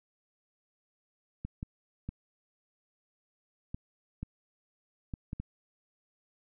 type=clicks; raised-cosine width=5 ms; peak=-24 dBFS; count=8; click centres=1.45 / 1.629 / 2.09 / 3.745 / 4.23 / 5.138 / 5.331 / 5.4 s; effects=none